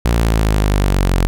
sawtooth exponential sweep, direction down, 59 to 44.02 Hz, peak -8 dBFS, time 0.05-1.27 s, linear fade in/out 0 ms, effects none

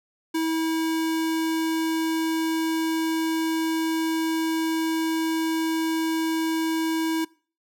square tone, 322.9 Hz, E4, 36 cents flat, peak -23 dBFS, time 0.34-7.25 s, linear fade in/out 10 ms, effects noise-tail reverb RT60 0.4 s tail -23 dB re dry

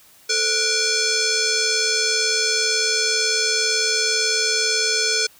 sine tone with frequency modulation, 440 Hz, A4, in tune, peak -17 dBFS, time 0.29-5.27 s, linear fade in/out 10 ms, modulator 958 Hz, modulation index 6.7, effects white hiss -51 dBFS RMS until 5.39 s

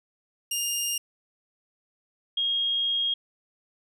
15% pulse / sine tone pair in turn, 2820 / 3259 Hz, F7 / G#7, +16 / -33 cents, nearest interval minor third, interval 251 cents, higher second, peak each -19 / -23 dBFS, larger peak first, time 0.51-0.98 / 2.37-3.14 s, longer second, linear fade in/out 5 ms, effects none

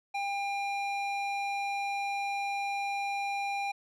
square tone with band-pass filter, 800 Hz, G5, 35 cents sharp, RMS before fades -33 dBFS, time 0.14-3.72 s, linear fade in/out 10 ms, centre 1700 Hz, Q 1.4, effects none

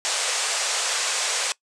white band-pass noise, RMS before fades -25 dBFS, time 0.05-1.52 s, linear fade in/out 0 ms, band 440 to 8700 Hz, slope 48 dB/octave, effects noise-tail reverb RT60 0.1 s tail -21 dB re dry

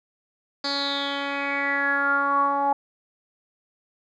10% pulse tone with low-pass filter sweep, 280.7 Hz, C#4, 22 cents sharp, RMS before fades -24 dBFS, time 0.64-2.73 s, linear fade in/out 5 ms, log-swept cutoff 4700 to 860 Hz, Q 8, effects none

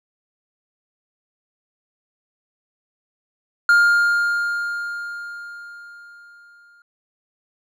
triangle tone with exponential decay, 1408 Hz, F6, 14 cents sharp, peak -8 dBFS, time 3.69-6.82 s, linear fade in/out 2 ms, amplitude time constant 680 ms, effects none

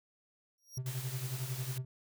sawtooth tone with exponential growth, 5640 Hz, F8, 16 cents sharp, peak -38 dBFS, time 0.58-0.78 s, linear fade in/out 2 ms, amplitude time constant 42 ms
triangle tone with tremolo, 128.6 Hz, C3, 30 cents flat, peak -31 dBFS, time 0.77-1.85 s, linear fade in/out 5 ms, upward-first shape sine, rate 11 Hz, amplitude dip 75%
white noise, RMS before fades -45 dBFS, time 0.86-1.78 s, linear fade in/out 2 ms
effects none

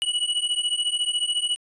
square beating tone pair, 2927 / 2941 Hz, F#7 / F#7, -19 / -11 cents, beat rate 14 Hz, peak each -26 dBFS, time 0.02-1.56 s, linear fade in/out 0 ms, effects resampled to 24000 Hz

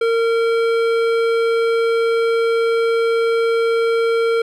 sine tone with hard clipping, 459.1 Hz, A#4, 26 cents flat, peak -16 dBFS, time 0.01-4.42 s, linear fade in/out 5 ms, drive 13 dB, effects none

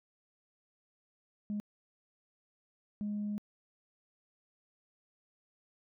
sine tone bursts at uneven times, 207.7 Hz, G#3, in tune, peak -32 dBFS, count 2, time 1.5-1.6 / 3.01-3.38 s, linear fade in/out 0 ms, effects tanh soft clip ceiling -30 dBFS

